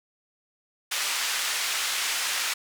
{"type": "band-pass noise", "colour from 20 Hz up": "pink", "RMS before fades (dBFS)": -28, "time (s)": [0.91, 2.54], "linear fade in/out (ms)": 10, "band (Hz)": [1600, 9700], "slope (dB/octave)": 12, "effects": []}